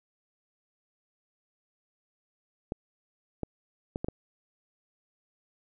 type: clicks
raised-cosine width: 2 ms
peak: -18 dBFS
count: 5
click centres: 2.721 / 3.433 / 3.959 / 4.045 / 4.085 s
effects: none